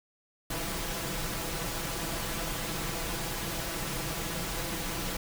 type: noise with comb filter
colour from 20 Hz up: pink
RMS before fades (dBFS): -34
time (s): 0.5-5.17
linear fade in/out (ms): 5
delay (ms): 6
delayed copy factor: +0.6
effects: none